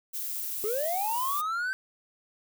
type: noise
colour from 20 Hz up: violet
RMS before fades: -34 dBFS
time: 0.13-1.42 s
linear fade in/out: 20 ms
type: linear sweep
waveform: triangle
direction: up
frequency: 400 to 1562 Hz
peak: -26 dBFS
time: 0.64-1.73 s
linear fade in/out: 0 ms
effects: none